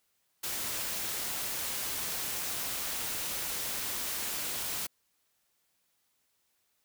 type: noise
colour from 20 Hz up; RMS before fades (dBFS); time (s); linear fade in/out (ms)
white; -35; 0.43-4.87; 10
effects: white hiss -75 dBFS RMS until 6.84 s